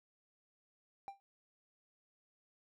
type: tone with exponential decay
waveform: triangle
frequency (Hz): 790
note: G5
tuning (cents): +13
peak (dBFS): -37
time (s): 1.08-1.2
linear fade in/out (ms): 0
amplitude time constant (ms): 26
effects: none